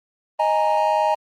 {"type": "chord", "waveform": "triangle", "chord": "D# suspended fourth", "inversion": "none", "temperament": "equal", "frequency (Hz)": [622.3, 830.6, 932.3], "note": ["D#5", "G#5", "A#5"], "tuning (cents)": [0, 0, 0], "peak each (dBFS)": -19, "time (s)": [0.39, 1.15], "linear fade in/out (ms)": 10, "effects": ["Opus 32 kbps"]}